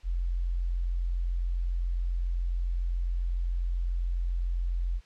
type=tone; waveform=sine; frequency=43.65 Hz; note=F1; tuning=in tune; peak=-26 dBFS; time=0.03-5.01 s; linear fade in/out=50 ms; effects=white hiss -60 dBFS RMS until 5.05 s + low-pass 4000 Hz 12 dB/octave